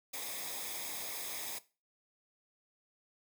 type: noise with comb filter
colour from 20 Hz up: white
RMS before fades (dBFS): -41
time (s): 0.13-1.59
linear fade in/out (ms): 10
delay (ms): 0.69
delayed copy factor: -0.65
effects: noise-tail reverb RT60 0.3 s tail -17 dB re dry